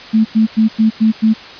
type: tone bursts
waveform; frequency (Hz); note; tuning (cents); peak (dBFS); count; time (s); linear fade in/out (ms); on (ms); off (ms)
sine; 220; A3; 0; -7; 6; 0.13-1.34; 20; 120; 98
effects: white hiss -33 dBFS RMS until 1.59 s + resampled to 11025 Hz